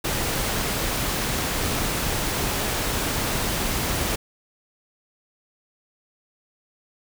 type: noise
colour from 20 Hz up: pink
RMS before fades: -25 dBFS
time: 0.04-4.16 s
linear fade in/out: 10 ms
effects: none